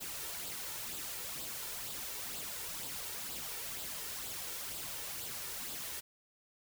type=noise with flanger; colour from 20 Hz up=white; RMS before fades=-42 dBFS; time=0-6.01 s; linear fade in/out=20 ms; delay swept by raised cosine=0.24 to 2.24 ms; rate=2.1 Hz; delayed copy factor=+0.5; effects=none